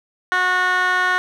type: tone with band-pass filter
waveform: 15% pulse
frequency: 365.4 Hz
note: F#4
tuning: 22 cents flat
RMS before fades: -18 dBFS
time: 0.32-1.18 s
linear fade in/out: 0 ms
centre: 1700 Hz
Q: 2.6
effects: none